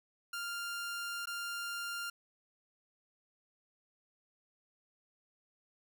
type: tone with dropouts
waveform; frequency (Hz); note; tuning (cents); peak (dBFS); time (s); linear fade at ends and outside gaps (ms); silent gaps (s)
sawtooth; 1396.9; F6; 0; -34; 0.33-2.1; 5; 1.257-1.271
effects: none